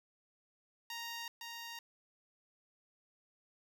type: tone with echo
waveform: 10% pulse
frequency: 932.3 Hz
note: A#5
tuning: in tune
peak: -33 dBFS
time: 0.9-1.28 s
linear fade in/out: 2 ms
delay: 510 ms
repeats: 1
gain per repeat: -3 dB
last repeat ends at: 1.79 s
effects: none